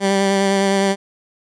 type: tone with vibrato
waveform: 15% pulse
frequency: 196 Hz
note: G3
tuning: in tune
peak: -8 dBFS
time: 0-0.96 s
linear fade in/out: 50 ms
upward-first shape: sine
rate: 9.8 Hz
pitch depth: 17 cents each way
effects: resampled to 22050 Hz